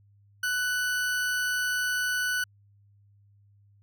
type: tone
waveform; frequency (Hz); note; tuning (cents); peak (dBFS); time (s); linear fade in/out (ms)
40% pulse; 1488; F#6; +9; -25; 0.43-2.44; 5
effects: added 101 Hz sine -57 dBFS peak until 3.82 s